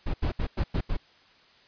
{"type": "noise bursts at uneven times", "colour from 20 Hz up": "brown", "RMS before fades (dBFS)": -26, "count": 6, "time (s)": [[0.06, 0.14], [0.22, 0.32], [0.39, 0.47], [0.57, 0.64], [0.74, 0.81], [0.89, 0.97]], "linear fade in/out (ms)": 10, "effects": ["white hiss -58 dBFS RMS until 1.67 s", "resampled to 11025 Hz"]}